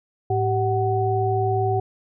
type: tone cluster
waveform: sine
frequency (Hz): 108 / 388.2 / 746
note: A2 / G4 / F#5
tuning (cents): -32 / -17 / +14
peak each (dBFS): -23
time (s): 0.3-1.8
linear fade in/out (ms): 5
effects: none